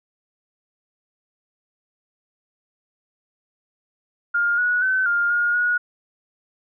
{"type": "tone with pitch steps", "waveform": "sine", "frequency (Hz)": [1411, 1463, 1524, 1406, 1425, 1452], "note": ["F6", "F#6", "G6", "F6", "F6", "F#6"], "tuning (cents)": [17, -20, -49, 11, 34, -33], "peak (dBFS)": -17, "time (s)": [4.34, 5.78], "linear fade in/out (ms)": 10, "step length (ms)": 240, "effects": []}